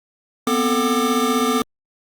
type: tone cluster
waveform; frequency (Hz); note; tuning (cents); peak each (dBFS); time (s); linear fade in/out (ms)
square; 242.4 / 258 / 441.8 / 1192; B3 / C4 / A4 / D6; -32 / -24 / +7 / +25; -23; 0.47-1.62; 2
effects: Opus 48 kbps